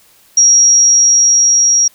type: tone with level ramp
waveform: sine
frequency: 5660 Hz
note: F8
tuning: 22 cents sharp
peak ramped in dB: -4 to -7 dBFS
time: 0.37-1.88 s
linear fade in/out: 5 ms
effects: white hiss -48 dBFS RMS until 1.94 s